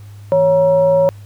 sine tone with frequency modulation, 554.4 Hz, C#5, in tune, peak -9 dBFS, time 0.32-1.09 s, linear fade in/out 0 ms, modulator 392 Hz, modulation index 0.41, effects added 102 Hz sine -33 dBFS peak until 1.25 s + pink hiss -50 dBFS RMS until 1.25 s

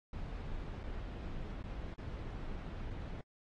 brown noise with dropouts, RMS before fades -42 dBFS, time 0.13-3.21 s, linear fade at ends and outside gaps 2 ms, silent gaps 0.833-0.838 / 1.624-1.639 / 1.941-1.981 / 2.902-2.906 s, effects low-pass 4000 Hz 12 dB/octave + AAC 32 kbps

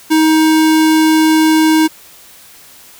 square tone, 315.3 Hz, D#4, 23 cents sharp, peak -8 dBFS, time 0.1-1.88 s, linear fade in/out 20 ms, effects white hiss -40 dBFS RMS until 2.99 s

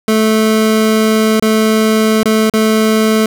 25% pulse tone with dropouts, 218.5 Hz, A3, 12 cents flat, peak -5 dBFS, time 0.08-3.26 s, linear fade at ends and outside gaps 2 ms, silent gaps 1.398-1.424 / 2.232-2.256 / 2.498-2.537 s, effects none

